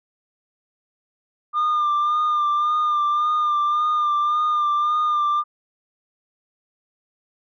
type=tone with vibrato; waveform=sine; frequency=1202 Hz; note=D6; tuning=40 cents sharp; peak=-15 dBFS; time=1.53-5.44 s; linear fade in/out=50 ms; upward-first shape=sine; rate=1.8 Hz; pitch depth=32 cents each way; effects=tanh soft clip ceiling -16 dBFS